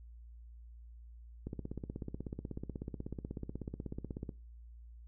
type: click train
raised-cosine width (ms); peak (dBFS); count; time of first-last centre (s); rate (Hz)
3; -27; 47; 1.47-4.292; 16.3
effects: noise-tail reverb RT60 0.3 s tail -21 dB re dry + added 58 Hz sine -50 dBFS peak until 5.07 s